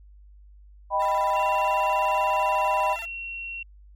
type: chord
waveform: sine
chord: Eb augmented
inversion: none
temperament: equal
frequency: 622.3 / 784 / 987.8 Hz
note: Eb5 / G5 / B5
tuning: 0 / 0 / 0 cents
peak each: -27 / -27 / -23 dBFS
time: 0.9-2.97 s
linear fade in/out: 50 ms
type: tone with vibrato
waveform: 15% pulse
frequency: 780 Hz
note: G5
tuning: 9 cents flat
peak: -31 dBFS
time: 0.99-3.06 s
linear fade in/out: 20 ms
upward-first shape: square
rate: 16 Hz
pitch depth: 250 cents each way
type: tone with pitch glide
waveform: sine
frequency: 2749 to 2730 Hz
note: F7 to F7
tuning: -28 to -40 cents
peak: -32 dBFS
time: 1.35-3.63 s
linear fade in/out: 5 ms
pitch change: -12 cents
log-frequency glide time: 2.31-2.98 s
effects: added 50 Hz sine -47 dBFS peak until 3.95 s